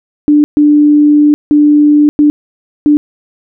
sine tone bursts at uneven times, 295.9 Hz, D4, 13 cents sharp, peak -3 dBFS, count 5, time 0.28-0.44 / 0.57-1.34 / 1.51-2.09 / 2.19-2.3 / 2.86-2.97 s, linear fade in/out 0 ms, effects none

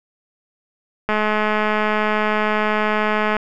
click train, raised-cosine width 0.5 ms, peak -5 dBFS, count 486, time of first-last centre 1.09-3.367 s, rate 213 Hz, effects none

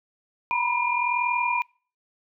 sine tone cluster, 953 / 994 / 2402 Hz, A#5 / B5 / D7, +38 / +11 / +38 cents, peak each -26 dBFS, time 0.51-1.62 s, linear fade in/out 0 ms, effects noise-tail reverb RT60 0.4 s tail -25 dB re dry

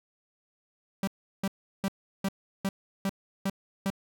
45% pulse tone bursts, 194.8 Hz, G3, 11 cents flat, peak -26 dBFS, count 8, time 1.03-3.902 s, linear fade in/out 2 ms, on 44 ms, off 360 ms, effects none

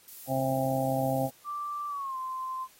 violet noise, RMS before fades -44 dBFS, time 0.08-1.3 s, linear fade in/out 0 ms
harmonic tone, 132.7 Hz, C3, 25 cents sharp, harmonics 1 / 2 / 4 / 5 / 6, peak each -32 / -32 / -32 / -32 / -32 dBFS, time 0.27-1.3 s, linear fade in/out 50 ms
sine tone with pitch glide, 1173 to 1039 Hz, D6 to C6, -2 to -12 cents, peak -32 dBFS, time 1.44-2.68 s, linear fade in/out 50 ms, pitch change -210 cents, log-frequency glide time 1.88-2.17 s
effects white hiss -59 dBFS RMS until 2.79 s + AAC 48 kbps

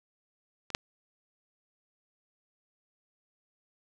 clicks, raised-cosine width 0.2 ms, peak -25 / -7 dBFS, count 2, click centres 0.703 / 0.749 s, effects none

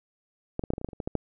clicks, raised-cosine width 2 ms, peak -15 / -19 / -14 / -14 / -20 / -26 / -15 / -25 / -28 / -19 / -16 / -12 dBFS, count 12, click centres 0.594 / 0.638 / 0.704 / 0.736 / 0.781 / 0.814 / 0.846 / 0.888 / 0.932 / 1.002 / 1.075 / 1.153 s, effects none

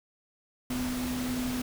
sine tone in noise, 250.9 Hz, B3, 28 cents sharp, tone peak -30 dBFS, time 0.7-1.62 s, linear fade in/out 5 ms, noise pink, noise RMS -37 dBFS, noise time 0.7-1.62 s, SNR +4 dB, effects none

